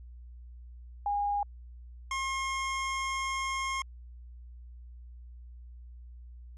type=tone pair in turn; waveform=sine / 25% pulse; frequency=816 / 1073 Hz; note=G#5 / C6; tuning=-31 / +43 cents; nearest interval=perfect fourth; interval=474 cents; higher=second; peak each=-27 / -27 dBFS; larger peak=neither; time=1.06-1.43 / 2.11-3.82 s; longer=second; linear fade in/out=2 ms; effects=added 60 Hz sine -45 dBFS peak until 6.57 s + resampled to 22050 Hz